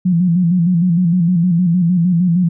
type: tone with vibrato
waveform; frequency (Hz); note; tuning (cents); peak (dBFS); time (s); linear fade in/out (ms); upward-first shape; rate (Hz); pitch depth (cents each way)
sine; 174.9; F3; +3; -10; 0.05-2.49; 10; square; 6.5; 74
effects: none